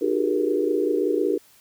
sine tone cluster, 304.6 / 361.7 / 391.7 / 417.3 / 473.8 Hz, D#4 / F#4 / G4 / G#4 / A#4, -37 / -39 / -1 / +8 / +28 cents, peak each -26 dBFS, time 0.01-1.38 s, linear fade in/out 10 ms, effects white hiss -55 dBFS RMS until 1.6 s

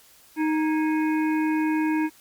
harmonic tone with a mistuned harmonic, 311.6 Hz, D#4, 3 cents sharp, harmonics 1 / 3 / 5 / 7 / 8, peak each -21 / -31 / -35 / -38 / -39 dBFS, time 0.36-2.1 s, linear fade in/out 50 ms, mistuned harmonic 5, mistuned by +95 cents, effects white hiss -54 dBFS RMS until 2.2 s + Opus 48 kbps

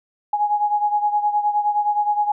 sine beating tone pair, 830.6 / 840.2 Hz, G#5 / G#5, 0 / +20 cents, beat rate 9.6 Hz, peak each -18 / -23 dBFS, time 0.33-2.32 s, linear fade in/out 5 ms, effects none

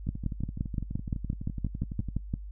two click trains, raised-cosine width 5 ms, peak -17 / -23 dBFS, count 14 / 25, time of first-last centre 0.09-2.339 / 0.07-2.087 s, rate 5.78 / 11.9 Hz, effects noise-tail reverb RT60 0.1 s tail -21 dB re dry + added 50 Hz sine -38 dBFS peak until 2.51 s

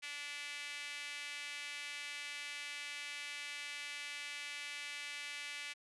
sawtooth tone with high-pass filter, 290.3 Hz, D4, 20 cents flat, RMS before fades -45 dBFS, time 0.02-5.74 s, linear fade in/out 20 ms, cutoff 2300 Hz, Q 2.6, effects resampled to 24000 Hz

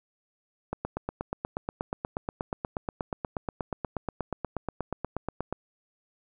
click train, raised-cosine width 1 ms, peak -16 dBFS, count 41, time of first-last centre 0.73-5.526 s, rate 8.34 Hz, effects none

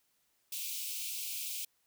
white high-pass noise, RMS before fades -39 dBFS, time 0.52-1.65 s, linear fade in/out 5 ms, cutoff 2300 Hz, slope 96 dB/octave, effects white hiss -75 dBFS RMS until 1.86 s

